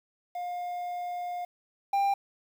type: tone pair in turn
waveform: triangle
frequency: 710 / 794.9 Hz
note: F5 / G5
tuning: +28 / +24 cents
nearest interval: major second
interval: 196 cents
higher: second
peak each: -30 / -21 dBFS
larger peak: second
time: 0.35-1.45 / 1.93-2.14 s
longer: first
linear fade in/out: 5 ms
effects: 9-bit